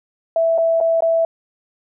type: tone with dropouts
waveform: sine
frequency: 659.3 Hz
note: E5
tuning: in tune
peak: -13 dBFS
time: 0.36-1.25 s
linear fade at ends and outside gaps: 2 ms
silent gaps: 0.579-0.583 / 0.803-0.81 / 1.006-1.022 s
effects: none